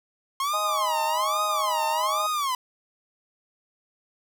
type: tone with vibrato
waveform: 45% pulse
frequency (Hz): 1062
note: C6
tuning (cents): +25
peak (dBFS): -24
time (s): 0.4-2.55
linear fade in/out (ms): 2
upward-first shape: sine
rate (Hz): 1.2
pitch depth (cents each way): 280
type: harmonic tone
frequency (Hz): 208.7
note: G#3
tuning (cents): +9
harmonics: 3 / 4 / 5 / 6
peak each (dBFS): -31 / -33 / -35 / -37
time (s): 0.53-2.27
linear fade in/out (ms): 10
effects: none